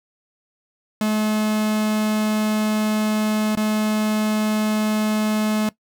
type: tone with dropouts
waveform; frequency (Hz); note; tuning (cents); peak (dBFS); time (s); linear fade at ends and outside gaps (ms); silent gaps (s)
45% pulse; 214.4; A3; -45; -18; 1.01-5.69; 2; 3.553-3.572
effects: noise-tail reverb RT60 0.1 s tail -19 dB re dry

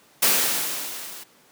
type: noise with level ramp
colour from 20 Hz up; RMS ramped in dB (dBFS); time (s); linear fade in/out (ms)
white; -17 to -40; 0.22-1.24; 10
effects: pink hiss -55 dBFS RMS until 1.51 s + high-pass 200 Hz 12 dB/octave

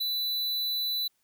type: tone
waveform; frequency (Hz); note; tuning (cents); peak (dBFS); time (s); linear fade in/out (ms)
square; 3980; B7; +13; -28; 0-1.08; 10
effects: white hiss -73 dBFS RMS until 1.23 s

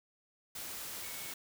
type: tone in noise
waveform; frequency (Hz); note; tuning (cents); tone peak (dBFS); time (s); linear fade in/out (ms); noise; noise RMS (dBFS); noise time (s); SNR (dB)
sine; 2217; C#7; 0; -52; 1.03-1.32; 5; white; -43; 0.55-1.34; -12
effects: none

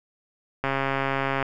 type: click train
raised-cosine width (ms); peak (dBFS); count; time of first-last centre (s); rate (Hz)
0.5; -10; 108; 0.64-1.427; 136
effects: none

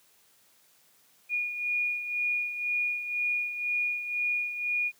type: beating tone pair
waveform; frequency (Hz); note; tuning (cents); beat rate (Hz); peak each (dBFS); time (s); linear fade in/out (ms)
sine; 2441 / 2443; D#7 / D#7; -34 / -32; 2; -28 / -35; 1.29-4.92; 50
effects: white hiss -63 dBFS RMS until 4.99 s + high-pass 100 Hz 12 dB/octave

